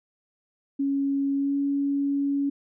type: tone with pitch glide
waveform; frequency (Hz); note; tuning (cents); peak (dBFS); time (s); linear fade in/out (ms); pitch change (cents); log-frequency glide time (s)
sine; 277.2 to 280.7; C#4 to C#4; 0 to +22; -22; 0.79-2.5; 10; +22; 1.35-1.56
effects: none